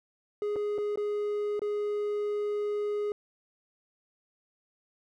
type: tone with dropouts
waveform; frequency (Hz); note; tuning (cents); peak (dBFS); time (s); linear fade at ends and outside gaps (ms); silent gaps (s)
triangle; 415.3; G#4; 0; -26; 0.42-3.12; 1; 0.559-0.563 / 0.78-0.784 / 0.958-0.974 / 1.594-1.618
effects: none